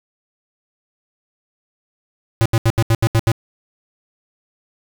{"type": "tone bursts", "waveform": "square", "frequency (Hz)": 113.4, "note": "A#2", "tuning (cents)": -47, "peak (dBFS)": -12, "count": 8, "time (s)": [2.41, 3.317], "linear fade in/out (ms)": 0, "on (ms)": 46, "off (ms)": 77, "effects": []}